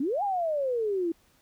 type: exponential two-way sweep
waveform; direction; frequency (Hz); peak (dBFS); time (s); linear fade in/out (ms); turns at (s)
sine; up then down; 249.8 to 837 to 324.4; -25; 0-1.12; 5; 0.23
effects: pink hiss -64 dBFS RMS until 1.41 s